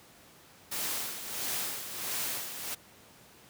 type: noise with tremolo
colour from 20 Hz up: white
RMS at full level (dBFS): -33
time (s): 0.71-2.75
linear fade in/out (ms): 10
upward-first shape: sine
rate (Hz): 1.5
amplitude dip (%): 60
effects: pink hiss -56 dBFS RMS until 3.49 s + high-pass 100 Hz 12 dB/octave